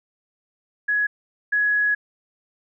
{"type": "tone pair in turn", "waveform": "sine", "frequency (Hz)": [1678, 1678], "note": ["G#6", "G#6"], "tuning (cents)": [17, 17], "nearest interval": "unison", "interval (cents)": 0, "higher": "neither", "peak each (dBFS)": [-18, -17], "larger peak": "second", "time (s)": [[0.88, 1.07], [1.52, 1.95]], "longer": "second", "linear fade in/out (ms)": 10, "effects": []}